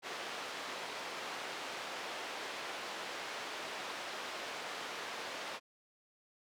pink band-pass noise, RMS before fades -43 dBFS, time 0.02-5.6 s, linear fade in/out 50 ms, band 510 to 4400 Hz, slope 12 dB/octave, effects none

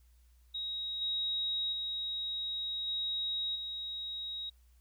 sine tone with level steps, 3800 Hz, A#7, 33 cents sharp, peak -35 / -31 / -34 / -32 / -37 dBFS, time 0.54-4.5 s, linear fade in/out 10 ms, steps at 1.01 / 1.72 / 2.87 / 3.55 s, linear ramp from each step 10 ms, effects added 60 Hz sine -60 dBFS peak until 4.8 s + white hiss -74 dBFS RMS until 4.8 s

